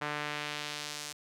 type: tone with band-pass filter sweep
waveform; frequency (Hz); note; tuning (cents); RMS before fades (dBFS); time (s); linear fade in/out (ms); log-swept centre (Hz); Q
sawtooth; 148.4; D3; +18; -38; 0.01-1.13; 10; 1500 to 6800; 0.98
effects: none